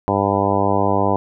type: harmonic tone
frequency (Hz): 99.4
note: G2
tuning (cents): +25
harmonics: 1 / 2 / 3 / 4 / 5 / 6 / 7 / 8 / 9 / 10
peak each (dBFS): -24 / -24 / -24 / -24 / -24 / -24 / -24 / -24 / -24 / -24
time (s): 0.08-1.16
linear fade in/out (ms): 0
effects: none